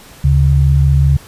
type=tone pair together; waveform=sine; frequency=73.42 / 138.59 Hz; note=D2 / C#3; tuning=0 / 0 cents; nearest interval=major seventh; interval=1100 cents; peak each=-10 dBFS; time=0.24-1.17 s; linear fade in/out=5 ms; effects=pink hiss -39 dBFS RMS until 1.27 s + resampled to 32000 Hz